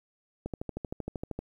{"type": "click train", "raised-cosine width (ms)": 2, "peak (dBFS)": -21, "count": 13, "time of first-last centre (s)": [0.46, 1.39], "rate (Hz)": 12.9, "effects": ["10-bit"]}